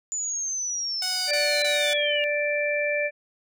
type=linear sweep; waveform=sine; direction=down; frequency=7040 to 2800 Hz; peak=-26 dBFS; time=0.12-2.24 s; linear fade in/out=0 ms
type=tone bursts; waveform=5% pulse; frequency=740 Hz; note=F#5; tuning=in tune; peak=-17 dBFS; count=3; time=1.02-1.934 s; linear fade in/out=2 ms; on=290 ms; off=22 ms
type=harmonic tone; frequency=587.3 Hz; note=D5; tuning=in tune; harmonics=1 / 3 / 4; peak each=-25 / -30 / -27 dBFS; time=1.27-3.11 s; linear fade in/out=50 ms
effects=none